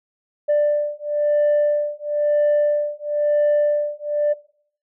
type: beating tone pair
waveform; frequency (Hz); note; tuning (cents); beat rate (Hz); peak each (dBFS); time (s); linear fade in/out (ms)
sine; 590 / 591; D5 / D5; +8 / +11; 1; -18; 0.48-4.34; 20
effects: noise-tail reverb RT60 0.5 s tail -17 dB re dry + tanh soft clip ceiling -12 dBFS